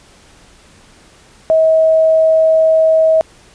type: tone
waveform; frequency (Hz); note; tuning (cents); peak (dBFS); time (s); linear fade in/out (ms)
sine; 640; D#5; +49; -7; 1.5-3.21; 0
effects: pink hiss -45 dBFS RMS until 3.54 s + resampled to 22050 Hz